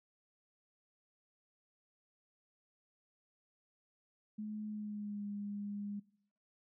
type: tone with pitch glide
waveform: sine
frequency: 212.7 to 204 Hz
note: G#3 to G#3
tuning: +42 to -31 cents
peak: -39 dBFS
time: 4.38-6 s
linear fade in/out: 10 ms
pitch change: -73 cents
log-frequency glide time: 4.67-5.26 s
effects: noise-tail reverb RT60 0.7 s tail -22 dB re dry